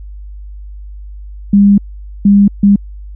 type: tone bursts at uneven times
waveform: sine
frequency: 201.2 Hz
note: G3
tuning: 45 cents sharp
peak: -3 dBFS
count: 3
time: 1.53-1.78 / 2.25-2.48 / 2.63-2.76 s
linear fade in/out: 5 ms
effects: added 50 Hz sine -26 dBFS peak until 3.15 s